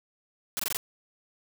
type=noise bursts; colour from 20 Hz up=white; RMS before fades=-30 dBFS; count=5; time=0.57-0.77 s; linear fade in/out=0 ms; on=24 ms; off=20 ms; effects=none